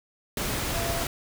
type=tone in noise; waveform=sine; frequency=677 Hz; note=E5; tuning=46 cents sharp; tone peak=-32 dBFS; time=0.74-1.03 s; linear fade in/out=2 ms; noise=pink; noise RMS=-29 dBFS; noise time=0.37-1.07 s; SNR=-6 dB; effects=none